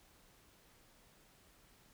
silence, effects pink hiss -66 dBFS RMS until 1.93 s

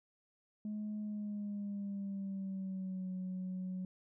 sine tone with pitch glide, 211.3 to 185.01 Hz, G#3 to F#3, +30 to 0 cents, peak -36 dBFS, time 0.65-3.85 s, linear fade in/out 2 ms, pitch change -230 cents, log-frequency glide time 1-3.11 s, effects tanh soft clip ceiling -35 dBFS

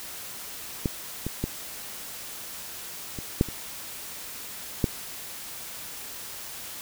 clicks, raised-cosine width 3 ms, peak -11 / -16 / -13 / -21 / -6 / -24 / -8 dBFS, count 7, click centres 0.858 / 1.266 / 1.44 / 3.188 / 3.411 / 3.487 / 4.842 s, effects white hiss -39 dBFS RMS until 6.81 s

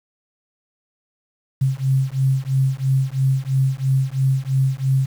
sine beating tone pair, 132.1 / 135.1 Hz, C3 / C#3, +17 / -44 cents, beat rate 3 Hz, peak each -19 dBFS, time 1.61-5.06 s, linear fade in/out 10 ms, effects 7-bit

